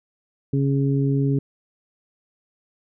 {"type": "harmonic tone", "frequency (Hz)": 138.2, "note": "C#3", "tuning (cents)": -5, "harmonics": [1, 2, 3], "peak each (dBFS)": [-19, -23, -28], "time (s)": [0.53, 1.39], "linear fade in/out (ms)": 5, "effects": []}